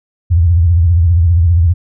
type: tone with vibrato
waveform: sine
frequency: 85 Hz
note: F2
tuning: 46 cents flat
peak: -6 dBFS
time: 0.3-1.74 s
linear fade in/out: 20 ms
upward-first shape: sine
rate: 15 Hz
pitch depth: 130 cents each way
effects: none